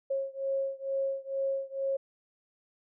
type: beating tone pair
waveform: sine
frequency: 542 / 544.2 Hz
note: C#5 / C#5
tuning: -39 / -32 cents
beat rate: 2.2 Hz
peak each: -32 / -33 dBFS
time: 0.1-1.97 s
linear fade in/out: 10 ms
effects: none